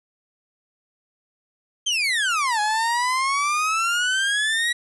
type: exponential two-way sweep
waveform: 30% pulse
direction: down then up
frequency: 3207 to 830.6 to 1932 Hz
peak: -17 dBFS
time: 1.86-4.73 s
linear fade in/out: 10 ms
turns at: 2.6 s
effects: resampled to 24000 Hz + 9-bit